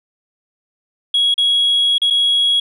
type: tone with dropouts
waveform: sine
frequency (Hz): 3322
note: G#7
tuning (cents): 0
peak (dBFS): -10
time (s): 1.14-2.6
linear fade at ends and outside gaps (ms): 5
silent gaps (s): 1.342-1.379 / 1.982-2.017 / 2.102-2.106
effects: tanh soft clip ceiling -9 dBFS